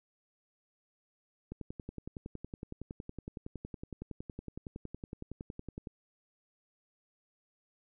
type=click train; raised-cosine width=3 ms; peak=-28 dBFS; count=48; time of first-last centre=1.52-5.872 s; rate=10.8 Hz; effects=none